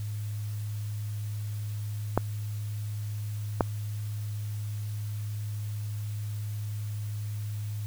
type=clicks; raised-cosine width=1 ms; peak=-8 / -7 dBFS; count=2; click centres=2.176 / 3.608 s; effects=added 105 Hz sine -31 dBFS peak until 7.86 s + white hiss -51 dBFS RMS until 7.86 s